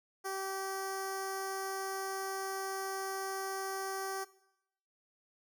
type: tone with notch filter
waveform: 10% pulse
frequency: 386.2 Hz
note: G4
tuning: 26 cents flat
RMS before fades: -38 dBFS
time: 0.24-4.25 s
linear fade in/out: 20 ms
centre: 2600 Hz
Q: 0.85
effects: noise-tail reverb RT60 0.8 s tail -19 dB re dry